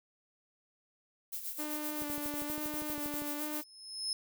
violet noise with tremolo, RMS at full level -38 dBFS, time 1.32-3.64 s, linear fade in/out 10 ms, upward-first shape sine, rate 7.7 Hz, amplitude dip 60%
sawtooth tone with vibrato, 297.1 Hz, D4, 20 cents sharp, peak -34 dBFS, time 1.58-3.62 s, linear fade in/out 20 ms, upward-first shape square, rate 1.1 Hz, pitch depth 23 cents each way
click train, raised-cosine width 2 ms, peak -32 dBFS, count 16, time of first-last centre 2.02-3.22 s, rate 12.5 Hz
35% pulse tone with exponential growth, 5190 Hz, E8, 28 cents flat, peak -28 dBFS, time 3.44-4.13 s, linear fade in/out 1 ms, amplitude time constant 150 ms
effects none

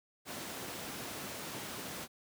pink high-pass noise, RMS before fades -43 dBFS, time 0.25-2.08 s, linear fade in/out 50 ms, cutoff 150 Hz, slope 12 dB/octave, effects none

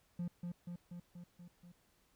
triangle tone with echo, 174.61 Hz, F3, in tune, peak -34 dBFS, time 0.19-0.28 s, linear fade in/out 5 ms, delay 240 ms, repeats 6, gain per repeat -3 dB, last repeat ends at 1.72 s, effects tanh soft clip ceiling -30 dBFS + pink hiss -73 dBFS RMS until 2.15 s

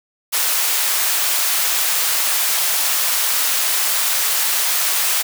white high-pass noise, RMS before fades -18 dBFS, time 0.32-5.23 s, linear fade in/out 20 ms, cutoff 720 Hz, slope 12 dB/octave, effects none

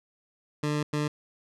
20% pulse tone bursts at uneven times, 149.1 Hz, D3, 27 cents sharp, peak -21 dBFS, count 2, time 0.63-0.83 / 0.93-1.08 s, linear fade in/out 5 ms, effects low-pass 8000 Hz 12 dB/octave

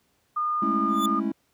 sine tone, 1218 Hz, D#6, 37 cents flat, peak -23 dBFS, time 0.36-1.2 s, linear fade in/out 10 ms
triangle chord, A major seventh, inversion third, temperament just, 206.2 / 220 / 275 / 330 Hz, G#3 / A3 / C#4 / E4, -12 / 0 / -14 / +2 cents, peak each -28 dBFS, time 0.62-1.32 s, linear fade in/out 5 ms
sawtooth tone with exponential growth, 3500 Hz, A7, 10 cents flat, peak -23 dBFS, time 0.88-1.06 s, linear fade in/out 5 ms, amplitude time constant 39 ms
effects pink hiss -68 dBFS RMS until 1.53 s + high-pass 80 Hz 12 dB/octave

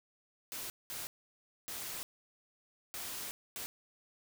white noise bursts at uneven times, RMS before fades -42 dBFS, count 5, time 0.52-0.7 / 0.9-1.07 / 1.68-2.03 / 2.94-3.31 / 3.56-3.66 s, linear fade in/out 0 ms, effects none

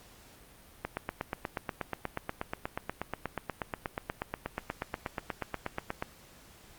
click train, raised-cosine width 0.5 ms, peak -17 dBFS, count 44, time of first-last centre 0.85-6.024 s, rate 8.31 Hz, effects pink hiss -56 dBFS RMS until 6.78 s + Opus 48 kbps

